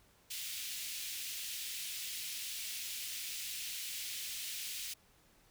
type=high-pass noise; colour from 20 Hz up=pink; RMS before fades=-42 dBFS; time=0.3-4.94 s; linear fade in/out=10 ms; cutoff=2500 Hz; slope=24 dB/octave; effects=pink hiss -67 dBFS RMS until 5.5 s